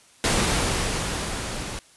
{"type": "noise with level ramp", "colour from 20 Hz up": "pink", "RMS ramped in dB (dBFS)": [-20, -33], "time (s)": [0.24, 1.79], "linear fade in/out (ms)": 0, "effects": ["white hiss -54 dBFS RMS until 1.96 s", "resampled to 24000 Hz"]}